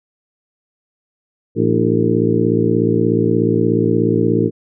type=harmonic tone with a mistuned harmonic; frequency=56.7 Hz; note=A#1; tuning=47 cents flat; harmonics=2 / 3 / 4 / 5 / 6 / 7 / 8; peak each=-20 / -20 / -20 / -20 / -20 / -20 / -20 dBFS; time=1.55-4.51 s; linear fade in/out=50 ms; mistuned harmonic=5; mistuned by=+98 cents; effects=none